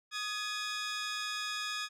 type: tone pair together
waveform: 15% pulse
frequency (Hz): 1239.4 / 1689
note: D#6 / G#6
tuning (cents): -7 / +29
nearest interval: perfect fourth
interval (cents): 536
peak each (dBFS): -31 / -31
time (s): 0.11-1.89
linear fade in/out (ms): 50
effects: low-pass 8000 Hz 12 dB/octave